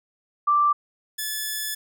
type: tone pair in turn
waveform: sine / 5% pulse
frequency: 1174.7 / 1728.4 Hz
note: D6 / A6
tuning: 0 / -31 cents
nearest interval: perfect fifth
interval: 669 cents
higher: second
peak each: -16 dBFS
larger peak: neither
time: 0.47-0.73 / 1.18-1.75 s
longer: second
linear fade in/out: 10 ms
effects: none